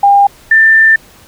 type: tone pair in turn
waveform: sine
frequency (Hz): 803 / 1783.5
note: G5 / A6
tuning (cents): +41 / +23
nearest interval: octave + major second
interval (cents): 1382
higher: second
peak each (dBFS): -3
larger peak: neither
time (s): 0.03-0.27 / 0.51-0.96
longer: second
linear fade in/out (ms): 5
effects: pink hiss -41 dBFS RMS until 1.27 s